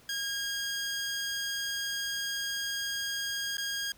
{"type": "tone with dropouts", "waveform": "15% pulse", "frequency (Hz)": 1626, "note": "G#6", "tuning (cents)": -37, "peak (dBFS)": -25, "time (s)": [0.09, 3.92], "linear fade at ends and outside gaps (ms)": 2, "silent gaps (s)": [3.57, 3.581], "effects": ["pink hiss -59 dBFS RMS until 3.97 s"]}